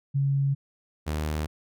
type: tone pair in turn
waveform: sine / sawtooth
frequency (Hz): 138.59 / 76.64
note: C#3 / D#2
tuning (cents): 0 / -26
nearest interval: minor seventh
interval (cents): 1026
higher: first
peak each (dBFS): -21 / -23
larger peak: first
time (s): 0.14-0.55 / 1.06-1.47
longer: neither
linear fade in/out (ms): 20
effects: none